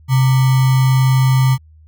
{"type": "tone with sample-and-hold", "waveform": "sine", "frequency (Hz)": 130.81, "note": "C3", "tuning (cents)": 0, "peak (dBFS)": -9, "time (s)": [0.08, 1.58], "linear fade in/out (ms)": 50, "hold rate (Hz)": 1050, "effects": ["added 78 Hz sine -42 dBFS peak until 1.87 s"]}